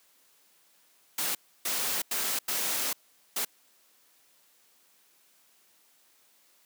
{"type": "noise bursts at uneven times", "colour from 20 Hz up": "white", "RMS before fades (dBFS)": -30, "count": 5, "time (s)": [[1.18, 1.35], [1.65, 2.02], [2.11, 2.39], [2.48, 2.93], [3.36, 3.45]], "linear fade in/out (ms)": 5, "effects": ["white hiss -64 dBFS RMS until 6.65 s", "high-pass 200 Hz 12 dB/octave"]}